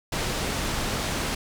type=low-pass noise; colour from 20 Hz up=pink; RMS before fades=-28 dBFS; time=0.12-1.35 s; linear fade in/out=5 ms; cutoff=8600 Hz; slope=12 dB/octave; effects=none